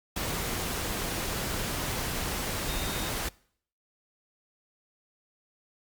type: tone in noise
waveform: sine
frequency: 3698 Hz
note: A#7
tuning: 15 cents flat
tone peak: -41 dBFS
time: 2.68-3.09 s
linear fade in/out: 5 ms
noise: pink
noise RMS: -32 dBFS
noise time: 0.16-3.29 s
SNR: -12 dB
effects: noise-tail reverb RT60 0.6 s tail -23 dB re dry + Opus 48 kbps